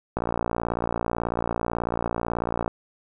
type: click train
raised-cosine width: 1 ms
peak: -11 dBFS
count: 147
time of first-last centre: 0.17-2.679 s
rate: 58.2 Hz
effects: none